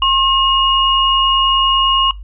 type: tone pair together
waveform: sine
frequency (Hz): 1073 / 2868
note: C6 / F7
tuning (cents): +43 / +45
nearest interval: octave + perfect fourth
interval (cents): 1702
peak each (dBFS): -13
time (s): 0.02-2.11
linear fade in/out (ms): 2
effects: noise-tail reverb RT60 0.2 s tail -21 dB re dry + added 50 Hz sine -28 dBFS peak until 2.23 s